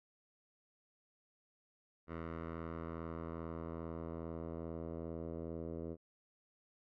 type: tone with low-pass filter sweep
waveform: 10% pulse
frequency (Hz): 82.41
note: E2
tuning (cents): 0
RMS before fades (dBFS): -44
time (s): 2.07-5.97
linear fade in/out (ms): 50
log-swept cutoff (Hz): 1600 to 510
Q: 1.5
effects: none